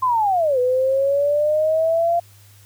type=linear two-way sweep; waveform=sine; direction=down then up; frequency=1055 to 493.9 to 692 Hz; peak=-15 dBFS; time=0.02-2.2 s; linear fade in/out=10 ms; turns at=0.59 s; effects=added 101 Hz sine -47 dBFS peak until 2.65 s + white hiss -52 dBFS RMS until 2.65 s